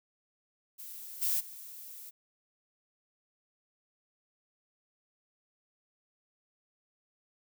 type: noise with level steps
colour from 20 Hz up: violet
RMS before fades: -45 / -30 / -47 dBFS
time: 0.78-2.11 s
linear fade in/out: 20 ms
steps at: 1.21 / 1.39 s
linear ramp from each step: 20 ms
effects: none